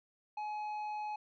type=tone with tanh clipping; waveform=triangle; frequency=845 Hz; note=G#5; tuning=30 cents sharp; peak=-38 dBFS; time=0.37-1.16 s; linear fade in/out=5 ms; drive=11 dB; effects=none